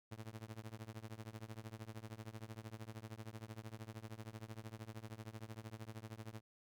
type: tone with tremolo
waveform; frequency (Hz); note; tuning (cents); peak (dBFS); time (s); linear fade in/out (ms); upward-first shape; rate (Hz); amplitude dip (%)
sawtooth; 110.7; A2; +11; -40; 0.11-6.41; 10; triangle; 13; 100
effects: none